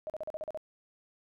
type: tone bursts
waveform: sine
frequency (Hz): 622.3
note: D#5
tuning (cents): 0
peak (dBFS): -34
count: 8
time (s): 0.07-0.574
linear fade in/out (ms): 0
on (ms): 28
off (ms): 40
effects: none